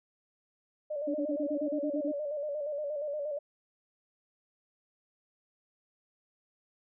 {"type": "tone with vibrato", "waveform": "sine", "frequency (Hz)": 587.3, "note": "D5", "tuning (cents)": 0, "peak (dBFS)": -32, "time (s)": [0.9, 3.39], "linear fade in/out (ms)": 10, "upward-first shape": "square", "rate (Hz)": 8.5, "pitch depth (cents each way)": 56}
{"type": "tone bursts", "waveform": "sine", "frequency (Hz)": 293.7, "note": "D4", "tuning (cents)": 0, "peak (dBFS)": -30, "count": 10, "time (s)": [1.07, 2.119], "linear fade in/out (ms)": 10, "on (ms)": 77, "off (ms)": 31}
{"effects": []}